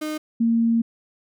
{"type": "tone pair in turn", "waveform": ["35% pulse", "sine"], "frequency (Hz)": [307.1, 230.1], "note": ["D#4", "A#3"], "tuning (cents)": [-23, -22], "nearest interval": "perfect fourth", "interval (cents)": 499, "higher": "first", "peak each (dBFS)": [-24, -16], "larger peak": "second", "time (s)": [[0.01, 0.18], [0.4, 0.82]], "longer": "second", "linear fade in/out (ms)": 10, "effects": []}